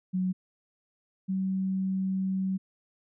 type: tone pair in turn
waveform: sine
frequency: 185 / 189.98 Hz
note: F#3 / F#3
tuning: 0 / +46 cents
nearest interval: unison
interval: 46 cents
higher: second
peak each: -25 / -26 dBFS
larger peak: first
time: 0.13-0.33 / 1.28-2.58 s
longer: second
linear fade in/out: 20 ms
effects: none